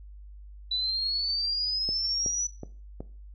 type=exponential sweep; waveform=sine; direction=up; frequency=3951 to 5960 Hz; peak=-26 dBFS; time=0.71-2.47 s; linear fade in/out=5 ms
type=click train; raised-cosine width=2 ms; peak=-23 dBFS; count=4; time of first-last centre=1.89-3.005 s; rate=2.69 Hz
effects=noise-tail reverb RT60 0.4 s tail -17 dB re dry + added 50 Hz sine -43 dBFS peak until 3.34 s